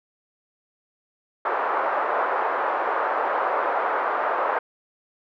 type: band-pass noise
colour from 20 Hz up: white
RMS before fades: -24 dBFS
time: 1.45-4.59 s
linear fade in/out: 5 ms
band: 460 to 1300 Hz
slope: 24 dB/octave
effects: none